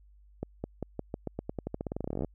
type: accelerating click train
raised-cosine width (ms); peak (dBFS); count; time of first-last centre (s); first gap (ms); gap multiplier
2; -20; 27; 0.43-2.247; 210; 0.89
effects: added 50 Hz sine -55 dBFS peak until 2.34 s